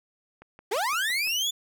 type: click train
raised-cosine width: 0.5 ms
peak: -32 dBFS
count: 6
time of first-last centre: 0.42-1.273 s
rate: 5.86 Hz
type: linear sweep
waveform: 30% pulse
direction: up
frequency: 358.6 to 3520 Hz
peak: -22 dBFS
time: 0.71-1.51 s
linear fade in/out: 10 ms
effects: none